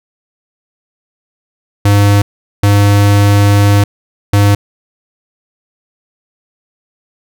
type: tone bursts at uneven times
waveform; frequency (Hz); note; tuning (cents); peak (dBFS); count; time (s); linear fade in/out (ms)
square; 101.6; G#2; -38; -6; 3; 1.85-2.22 / 2.63-3.84 / 4.33-4.55; 5
effects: none